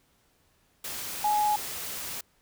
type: tone in noise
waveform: sine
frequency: 839 Hz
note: G#5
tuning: 17 cents sharp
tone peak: -22 dBFS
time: 1.24-1.56 s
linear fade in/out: 5 ms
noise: white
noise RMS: -36 dBFS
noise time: 0.84-2.21 s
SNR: +11 dB
effects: pink hiss -67 dBFS RMS until 2.41 s